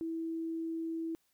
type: tone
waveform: sine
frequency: 327.3 Hz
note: E4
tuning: 12 cents flat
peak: -34 dBFS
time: 0.01-1.15 s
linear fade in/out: 0 ms
effects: white hiss -75 dBFS RMS until 1.33 s